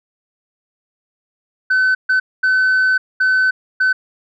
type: tone bursts at uneven times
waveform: sine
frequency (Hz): 1518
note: F#6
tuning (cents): +44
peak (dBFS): -9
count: 5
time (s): 1.7-1.95 / 2.09-2.2 / 2.43-2.98 / 3.2-3.51 / 3.8-3.93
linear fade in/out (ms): 10
effects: tanh soft clip ceiling -10 dBFS